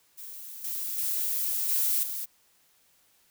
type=noise with level steps; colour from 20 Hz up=violet; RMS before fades=-42 / -33 / -29 / -26 / -34 dBFS; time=0.17-2.26 s; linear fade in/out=20 ms; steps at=0.64 / 0.98 / 1.69 / 2.03 s; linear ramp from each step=2 ms; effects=white hiss -65 dBFS RMS until 3.3 s